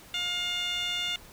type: tone with band-pass filter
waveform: 15% pulse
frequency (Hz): 709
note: F5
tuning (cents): +26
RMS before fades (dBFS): -31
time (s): 0.14-1.16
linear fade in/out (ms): 2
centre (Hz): 3400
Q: 3.6
effects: pink hiss -51 dBFS RMS until 1.32 s